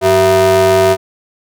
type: ring-modulated tone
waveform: square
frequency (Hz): 141.6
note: C#3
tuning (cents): +37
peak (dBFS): -5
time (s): 0.01-0.97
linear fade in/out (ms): 50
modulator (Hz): 523
effects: none